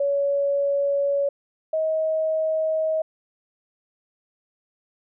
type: tone pair in turn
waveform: sine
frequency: 563 / 633.4 Hz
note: C#5 / D#5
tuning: +27 / +31 cents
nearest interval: major second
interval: 204 cents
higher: second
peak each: -19 / -20 dBFS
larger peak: first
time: 0-1.29 / 1.73-3.02 s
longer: neither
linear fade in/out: 5 ms
effects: none